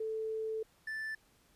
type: tone pair in turn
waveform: sine / triangle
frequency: 440 / 1760 Hz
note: A4 / A6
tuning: 0 / 0 cents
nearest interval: 2 octaves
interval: 2400 cents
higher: second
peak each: -34 / -35 dBFS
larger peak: first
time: 0-0.63 / 0.87-1.15 s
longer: first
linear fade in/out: 5 ms
effects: pink hiss -68 dBFS RMS until 1.55 s + resampled to 32000 Hz